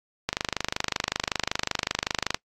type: click train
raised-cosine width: 0.2 ms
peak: -7 dBFS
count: 53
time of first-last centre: 0.29-2.345 s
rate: 25.3 Hz
effects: noise-tail reverb RT60 0.1 s tail -23 dB re dry + AAC 48 kbps